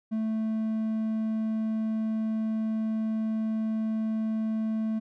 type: tone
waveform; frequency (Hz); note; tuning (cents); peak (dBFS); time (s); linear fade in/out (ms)
triangle; 220; A3; 0; -24; 0.11-5; 20
effects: none